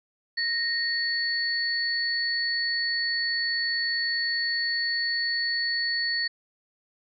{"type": "tone pair together", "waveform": "sine", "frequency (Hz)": [1864.7, 4435], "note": ["A#6", "C#8"], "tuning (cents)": [0, 0], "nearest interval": "octave + minor third", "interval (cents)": 1500, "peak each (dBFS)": -27, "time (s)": [0.37, 6.28], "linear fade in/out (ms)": 10, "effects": []}